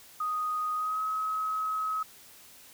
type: tone with pitch glide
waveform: sine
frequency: 1244.5 to 1277.3 Hz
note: D#6 to D#6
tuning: 0 to +45 cents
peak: -28 dBFS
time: 0.2-2.03 s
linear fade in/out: 5 ms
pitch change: +45 cents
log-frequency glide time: 0.75-1.02 s
effects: white hiss -53 dBFS RMS until 2.73 s